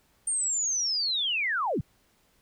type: linear sweep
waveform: sine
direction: down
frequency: 8870 to 77.8 Hz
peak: -25 dBFS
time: 0.27-1.81 s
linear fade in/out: 5 ms
effects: pink hiss -66 dBFS RMS until 2.41 s